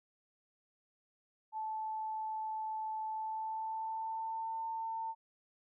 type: tone with pitch glide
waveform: sine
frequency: 873 to 899.1 Hz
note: A5 to A5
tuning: -14 to +37 cents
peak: -36 dBFS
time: 1.52-5.15 s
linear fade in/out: 50 ms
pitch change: +51 cents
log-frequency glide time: 3.06-4.56 s
effects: none